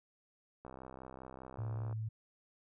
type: click train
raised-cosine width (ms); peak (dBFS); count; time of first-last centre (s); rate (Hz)
1; -35; 84; 0.65-1.927; 65
type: tone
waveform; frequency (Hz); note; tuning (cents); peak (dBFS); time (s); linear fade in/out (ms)
sine; 110; A2; 0; -36; 1.58-2.09; 10
effects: none